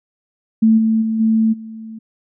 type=tone with level steps; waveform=sine; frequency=221.9 Hz; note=A3; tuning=15 cents sharp; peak=-8 / -12 / -16 / -11 / -29 dBFS; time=0.62-1.99 s; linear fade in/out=10 ms; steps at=0.77 / 1.01 / 1.19 / 1.52 s; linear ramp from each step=20 ms; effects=none